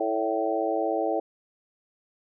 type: harmonic tone with a mistuned harmonic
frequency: 110 Hz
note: A2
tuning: in tune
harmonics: 3 / 4 / 5 / 6 / 7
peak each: -30 / -30 / -30 / -30 / -30 dBFS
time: 0-1.2 s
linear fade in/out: 5 ms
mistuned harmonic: 5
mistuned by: +41 cents
effects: none